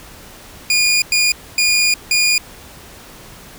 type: tone bursts at uneven times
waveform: 20% pulse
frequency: 2435 Hz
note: D#7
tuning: 38 cents flat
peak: -7 dBFS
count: 4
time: 0.7-1.02 / 1.12-1.32 / 1.58-1.94 / 2.11-2.38 s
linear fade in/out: 2 ms
effects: pink hiss -39 dBFS RMS until 3.58 s